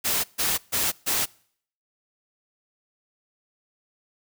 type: noise bursts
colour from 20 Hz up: white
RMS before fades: -24 dBFS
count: 4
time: 0.04-1.26 s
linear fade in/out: 20 ms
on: 200 ms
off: 140 ms
effects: noise-tail reverb RT60 0.6 s tail -25 dB re dry